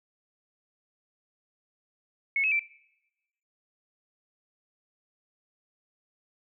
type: tone with pitch steps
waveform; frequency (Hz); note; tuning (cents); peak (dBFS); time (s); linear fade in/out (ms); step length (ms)
sine; 2197 / 2574 / 2341; C#7 / E7 / D7; -16 / -42 / -6; -23; 2.36-2.594; 2; 78
effects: noise-tail reverb RT60 0.9 s tail -21 dB re dry